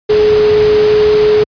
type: tone in noise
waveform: sine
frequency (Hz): 424.1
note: G#4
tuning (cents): +36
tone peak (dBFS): -6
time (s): 0.09-1.44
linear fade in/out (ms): 10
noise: pink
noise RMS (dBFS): -20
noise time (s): 0.09-1.44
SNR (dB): +11
effects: high-pass 60 Hz 12 dB/octave + resampled to 11025 Hz